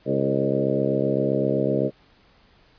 harmonic tone with a mistuned harmonic, 67.8 Hz, C#2, 38 cents flat, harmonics 2 / 3 / 4 / 5 / 6 / 7 / 8 / 9, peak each -28 / -28 / -28 / -28 / -28 / -28 / -28 / -28 dBFS, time 0.05-1.91 s, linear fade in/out 50 ms, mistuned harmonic 7, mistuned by -23 cents, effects pink hiss -57 dBFS RMS until 2.78 s + resampled to 11025 Hz

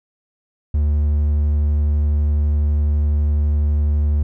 triangle tone, 74 Hz, D2, 14 cents sharp, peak -12 dBFS, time 0.74-4.23 s, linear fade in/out 5 ms, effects none

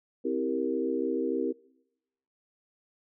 sine chord, C dominant seventh, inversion none, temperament equal with one note detuned, 261.6 / 325.5 / 392 / 466.2 Hz, C4 / E4 / G4 / Bb4, 0 / -22 / 0 / 0 cents, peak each -32 dBFS, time 0.24-1.53 s, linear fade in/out 20 ms, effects noise-tail reverb RT60 0.9 s tail -24 dB re dry

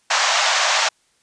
pink band-pass noise, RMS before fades -18 dBFS, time 0.1-0.89 s, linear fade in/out 10 ms, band 630 to 7100 Hz, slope 48 dB/octave, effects white hiss -62 dBFS RMS until 1.22 s + resampled to 22050 Hz

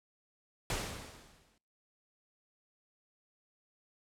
pink noise with exponential decay, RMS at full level -33 dBFS, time 0.7-1.58 s, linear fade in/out 1 ms, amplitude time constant 190 ms, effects noise-tail reverb RT60 0.5 s tail -26 dB re dry + low-pass 10000 Hz 12 dB/octave

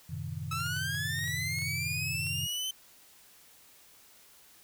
sine chord, F# diminished seventh, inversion none, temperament equal, 92.5 / 110 / 130.81 / 155.56 Hz, F#2 / A2 / C3 / Eb3, 0 / 0 / 0 / 0 cents, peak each -40 / -43 / -40 / -39 dBFS, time 0.09-2.47 s, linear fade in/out 10 ms
sawtooth linear sweep, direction up, 1292 to 3087 Hz, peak -29 dBFS, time 0.51-2.71 s, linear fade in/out 5 ms
clicks, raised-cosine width 0.2 ms, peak -33 dBFS, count 11, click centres 0.526 / 0.604 / 0.664 / 0.766 / 0.949 / 1.19 / 1.241 / 1.277 / 1.587 / 1.619 / 2.268 s
effects white hiss -58 dBFS RMS until 4.63 s

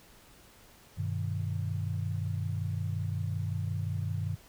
sine chord, G augmented, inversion none, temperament equal, 98 / 123.47 / 155.56 Hz, G2 / B2 / D#3, 0 / 0 / 0 cents, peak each -32 / -37 / -36 dBFS, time 0.97-4.36 s, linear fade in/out 20 ms, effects pink hiss -57 dBFS RMS until 4.48 s

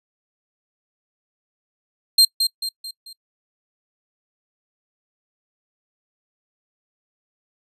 40% pulse tone with echo, 4186 Hz, C8, in tune, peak -8 dBFS, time 2.18-2.25 s, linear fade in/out 5 ms, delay 220 ms, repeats 4, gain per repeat -7 dB, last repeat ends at 3.13 s, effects noise-tail reverb RT60 0.1 s tail -24 dB re dry + resampled to 32000 Hz

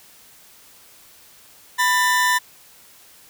40% pulse tone pair together, 990 / 1784.5 Hz, B5 / A6, +4 / +24 cents, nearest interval minor seventh, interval 1020 cents, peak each -18 dBFS, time 1.78-2.39 s, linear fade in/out 20 ms, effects white hiss -49 dBFS RMS until 3.29 s

